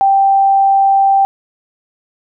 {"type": "tone", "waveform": "sine", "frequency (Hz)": 784, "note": "G5", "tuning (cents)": 0, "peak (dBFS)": -7, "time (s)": [0.01, 1.25], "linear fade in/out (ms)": 0, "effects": []}